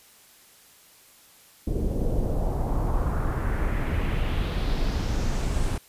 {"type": "noise with low-pass filter sweep", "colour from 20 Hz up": "brown", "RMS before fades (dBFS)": -25, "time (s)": [1.67, 5.78], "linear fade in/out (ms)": 5, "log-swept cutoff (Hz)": [380, 10000], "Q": 2.1, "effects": ["white hiss -54 dBFS RMS until 5.88 s", "resampled to 32000 Hz"]}